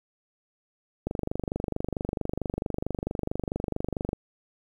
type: click train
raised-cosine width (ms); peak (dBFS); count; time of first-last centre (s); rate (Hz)
2; -15; 76; 1.07-4.131; 24.5
effects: 9-bit